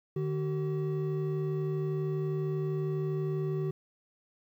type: tone pair together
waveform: triangle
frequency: 151 / 380.5 Hz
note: D3 / F#4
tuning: +48 / +48 cents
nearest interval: octave + major third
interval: 1600 cents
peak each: -29 / -31 dBFS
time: 0.16-3.71 s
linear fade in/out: 5 ms
effects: 11-bit